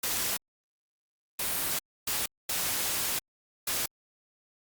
white noise bursts at uneven times, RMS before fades -30 dBFS, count 5, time 0.03-0.37 / 1.39-1.79 / 2.07-2.26 / 2.49-3.19 / 3.67-3.86 s, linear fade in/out 5 ms, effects Opus 48 kbps

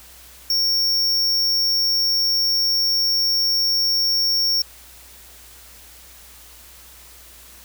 square tone, 5500 Hz, F8, 27 cents flat, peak -17 dBFS, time 0.5-4.62 s, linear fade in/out 2 ms, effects added 60 Hz sine -50 dBFS peak until 7.64 s + white hiss -45 dBFS RMS until 7.64 s

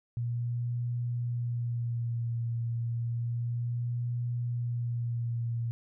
sine tone with vibrato, 118.7 Hz, A#2, 32 cents sharp, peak -29 dBFS, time 0.17-5.71 s, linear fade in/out 0 ms, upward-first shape sine, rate 0.31 Hz, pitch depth 28 cents each way, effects none

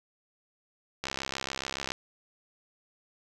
click train, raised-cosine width 0.2 ms, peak -15 dBFS, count 60, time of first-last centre 1.04-1.919 s, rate 67.1 Hz, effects none

